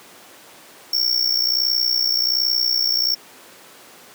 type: tone with amplitude modulation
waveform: square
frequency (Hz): 5470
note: F8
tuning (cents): -37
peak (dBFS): -14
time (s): 0.93-3.15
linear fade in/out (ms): 5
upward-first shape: sine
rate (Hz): 61.3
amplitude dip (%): 75
effects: pink hiss -44 dBFS RMS until 4.14 s + high-pass 300 Hz 12 dB/octave